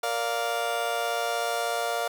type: chord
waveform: 30% pulse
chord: Bb major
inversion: none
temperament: just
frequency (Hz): 466.2 / 582.7 / 699.2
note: Bb4 / D5 / F5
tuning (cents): 0 / -14 / +2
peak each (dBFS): -30 / -30 / -26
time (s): 0.03-2.08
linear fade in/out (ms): 5
effects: none